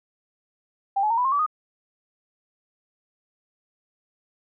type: tone with pitch steps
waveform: sine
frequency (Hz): 790 / 851.6 / 918 / 989.6 / 1066.8 / 1150 / 1239.6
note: G5 / G#5 / A#5 / B5 / C6 / D6 / D#6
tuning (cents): +13 / +43 / -27 / +3 / +33 / -37 / -7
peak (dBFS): -19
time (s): 0.96-1.464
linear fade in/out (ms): 10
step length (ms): 72
effects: none